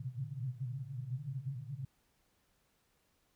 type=band-pass noise; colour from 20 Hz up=white; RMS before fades=-41 dBFS; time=0-1.85 s; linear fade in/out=5 ms; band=120 to 140 Hz; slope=96 dB/octave; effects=pink hiss -75 dBFS RMS until 3.35 s